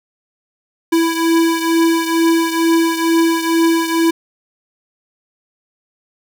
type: beating tone pair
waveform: square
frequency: 330 / 332.2 Hz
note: E4 / E4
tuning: +2 / +13 cents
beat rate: 2.2 Hz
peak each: -14 / -19 dBFS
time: 0.92-4.11 s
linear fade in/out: 10 ms
effects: none